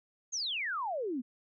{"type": "exponential sweep", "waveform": "sine", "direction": "down", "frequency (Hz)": [6700, 230], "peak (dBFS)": -32, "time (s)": [0.32, 1.22], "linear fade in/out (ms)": 20, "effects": []}